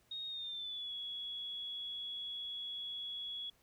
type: tone with pitch glide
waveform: sine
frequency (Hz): 3729 to 3361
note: A#7 to G#7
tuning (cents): 0 to +20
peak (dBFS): -40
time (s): 0.11-3.5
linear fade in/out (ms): 5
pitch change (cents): -180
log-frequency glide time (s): 0.28-0.93
effects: pink hiss -71 dBFS RMS until 3.62 s